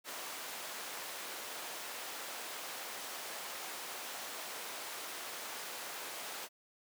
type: high-pass noise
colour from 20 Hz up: pink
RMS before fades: -44 dBFS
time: 0.04-6.49 s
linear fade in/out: 50 ms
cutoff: 570 Hz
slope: 12 dB/octave
effects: none